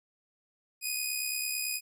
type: tone with amplitude modulation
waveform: 10% pulse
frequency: 2489 Hz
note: D#7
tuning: in tune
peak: -20 dBFS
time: 0.81-1.81 s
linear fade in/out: 50 ms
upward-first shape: sine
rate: 69 Hz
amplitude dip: 45%
effects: none